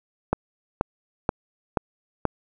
click train, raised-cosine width 1 ms, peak -6 dBFS, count 5, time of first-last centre 0.33-2.253 s, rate 2.08 Hz, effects none

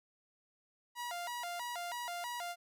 sawtooth tone with vibrato, 821 Hz, G#5, 20 cents flat, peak -35 dBFS, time 0.95-2.56 s, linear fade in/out 50 ms, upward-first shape square, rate 3.1 Hz, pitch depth 280 cents each way, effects none

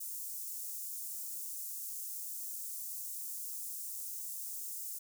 white high-pass noise, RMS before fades -42 dBFS, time 0-4.99 s, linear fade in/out 10 ms, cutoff 6800 Hz, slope 24 dB/octave, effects none

